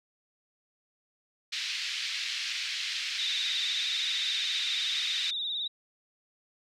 white band-pass noise, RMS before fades -34 dBFS, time 1.52-5.31 s, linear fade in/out 10 ms, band 2000 to 4600 Hz, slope 24 dB/octave
sine tone with vibrato, 3700 Hz, A#7, 14 cents flat, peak -30 dBFS, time 3.18-5.68 s, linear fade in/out 10 ms, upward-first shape sine, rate 19 Hz, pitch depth 78 cents each way
effects none

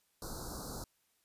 pink band-stop noise, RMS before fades -43 dBFS, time 0.22-0.84 s, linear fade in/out 2 ms, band 1500 to 4000 Hz, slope 96 dB/octave, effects white hiss -75 dBFS RMS until 1.24 s + resampled to 32000 Hz

